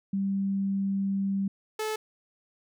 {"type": "tone pair in turn", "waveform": ["sine", "sawtooth"], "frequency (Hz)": [196, 433.2], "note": ["G3", "A4"], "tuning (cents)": [0, -27], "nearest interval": "octave + major second", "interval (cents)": 1373, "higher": "second", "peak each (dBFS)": -25, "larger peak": "neither", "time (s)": [[0.13, 1.48], [1.79, 1.96]], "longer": "first", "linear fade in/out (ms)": 5, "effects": []}